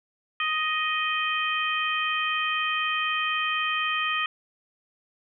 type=harmonic tone; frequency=624 Hz; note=D#5; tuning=5 cents sharp; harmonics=2 / 3 / 4 / 5; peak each=-28 / -30 / -29 / -31 dBFS; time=0.4-4.26 s; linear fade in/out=2 ms; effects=none